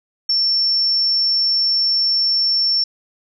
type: tone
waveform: sine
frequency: 5420 Hz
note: E8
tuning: 47 cents sharp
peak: -14 dBFS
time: 0.29-2.84 s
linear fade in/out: 5 ms
effects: none